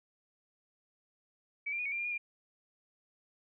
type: tone with pitch steps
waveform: sine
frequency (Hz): 2283 / 2374 / 2460 / 2233 / 2378 / 2399 / 2441 / 2396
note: D7 / D7 / D#7 / C#7 / D7 / D7 / D#7 / D7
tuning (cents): -50 / +18 / -20 / +12 / +21 / +36 / -34 / +34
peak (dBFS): -33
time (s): 1.66-2.18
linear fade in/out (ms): 10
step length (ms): 65
effects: none